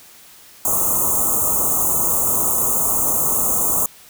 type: band-stop noise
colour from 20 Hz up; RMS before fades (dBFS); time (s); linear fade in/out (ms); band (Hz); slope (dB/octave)
white; -18; 0.65-3.86; 2; 1300 to 6400; 96
effects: white hiss -45 dBFS RMS until 4.09 s